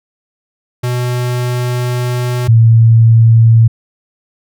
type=tone pair in turn; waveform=square / sine; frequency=123.47 / 113.86 Hz; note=B2 / A#2; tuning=0 / -40 cents; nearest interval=minor second; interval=140 cents; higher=first; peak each=-14 / -3 dBFS; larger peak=second; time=0.83-2.48 / 2.48-3.68 s; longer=first; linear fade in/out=10 ms; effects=none